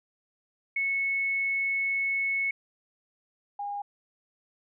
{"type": "tone pair in turn", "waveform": "sine", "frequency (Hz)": [2201, 812.9], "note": ["C#7", "G#5"], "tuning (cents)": [-13, -37], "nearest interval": "octave + perfect fourth", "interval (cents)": 1724, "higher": "first", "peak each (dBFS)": [-25, -31], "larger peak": "first", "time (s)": [[0.76, 2.51], [3.59, 3.82]], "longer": "first", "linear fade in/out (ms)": 5, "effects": []}